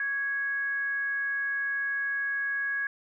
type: tone with frequency modulation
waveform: sine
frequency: 1661.2 Hz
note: G#6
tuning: in tune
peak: -27 dBFS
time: 0-2.87 s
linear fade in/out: 2 ms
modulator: 536 Hz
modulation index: 0.23
effects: none